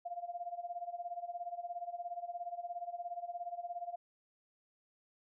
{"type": "tone with tremolo", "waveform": "sine", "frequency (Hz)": 698.5, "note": "F5", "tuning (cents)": 0, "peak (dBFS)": -36, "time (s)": [0.05, 3.96], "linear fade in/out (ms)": 10, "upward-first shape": "sine", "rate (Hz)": 17, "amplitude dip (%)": 85, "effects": []}